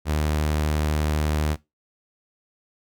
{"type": "tone", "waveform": "sawtooth", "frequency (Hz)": 76, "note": "D#2", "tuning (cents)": -40, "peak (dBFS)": -17, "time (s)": [0.05, 1.57], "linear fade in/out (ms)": 50, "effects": ["noise-tail reverb RT60 0.2 s tail -19 dB re dry"]}